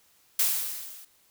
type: noise with level ramp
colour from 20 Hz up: blue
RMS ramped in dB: -22 to -48 dBFS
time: 0.39-1.05 s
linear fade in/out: 5 ms
effects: white hiss -63 dBFS RMS until 1.3 s

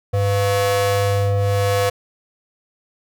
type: ring-modulated tone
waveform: 35% pulse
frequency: 200.4 Hz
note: G3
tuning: 38 cents sharp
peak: -11 dBFS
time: 0.13-1.9 s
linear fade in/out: 10 ms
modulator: 301 Hz
effects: none

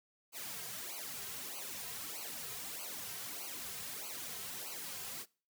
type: noise with flanger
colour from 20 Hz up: white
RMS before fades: -44 dBFS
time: 0.32-5.26 s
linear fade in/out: 50 ms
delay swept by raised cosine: 0.55 to 3.55 ms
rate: 1.6 Hz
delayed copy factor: -1
effects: noise-tail reverb RT60 0.4 s tail -24 dB re dry

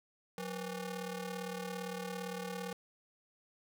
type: ring-modulated tone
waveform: sawtooth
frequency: 329.6 Hz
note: E4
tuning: in tune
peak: -32 dBFS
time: 0.38-2.73 s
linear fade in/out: 2 ms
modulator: 146 Hz
effects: none

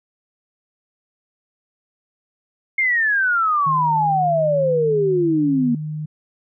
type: exponential sweep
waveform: sine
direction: down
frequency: 2155 to 233.1 Hz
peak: -15 dBFS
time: 2.78-5.75 s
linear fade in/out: 5 ms
type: tone with pitch glide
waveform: sine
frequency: 155.56 to 153.06 Hz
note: D#3 to D#3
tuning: 0 to -28 cents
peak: -24 dBFS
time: 3.66-6.06 s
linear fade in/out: 10 ms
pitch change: -28 cents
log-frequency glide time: 4.72-5.32 s
effects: none

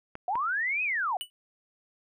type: clicks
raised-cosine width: 0.5 ms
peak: -23 dBFS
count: 2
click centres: 0.154 / 0.355 s
type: linear two-way sweep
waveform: sine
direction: up then down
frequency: 688 to 2569 to 688 Hz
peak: -26 dBFS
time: 0.28-1.17 s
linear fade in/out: 2 ms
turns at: 0.83 s
type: tone with exponential decay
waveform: square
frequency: 2960 Hz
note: F#7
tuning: in tune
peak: -29 dBFS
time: 1.21-1.3 s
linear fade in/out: 0 ms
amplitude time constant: 19 ms
effects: none

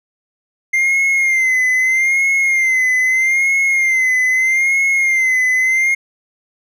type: tone with vibrato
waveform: triangle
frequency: 2093 Hz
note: C7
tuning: in tune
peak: -10 dBFS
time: 0.73-5.95 s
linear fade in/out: 10 ms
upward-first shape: sine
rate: 0.79 Hz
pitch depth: 64 cents each way
effects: none

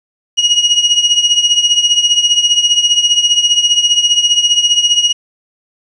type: tone with tremolo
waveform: 35% pulse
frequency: 2890 Hz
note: F#7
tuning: 41 cents flat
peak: -3 dBFS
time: 0.37-5.13 s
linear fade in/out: 20 ms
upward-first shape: triangle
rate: 15 Hz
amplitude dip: 80%
effects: resampled to 22050 Hz + 7-bit

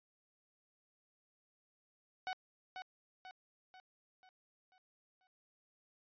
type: tone with echo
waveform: sawtooth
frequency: 746 Hz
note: F#5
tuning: 14 cents sharp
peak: -34 dBFS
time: 2.27-2.33 s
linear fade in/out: 0 ms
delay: 490 ms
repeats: 6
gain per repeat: -6 dB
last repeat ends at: 5.27 s
effects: resampled to 11025 Hz

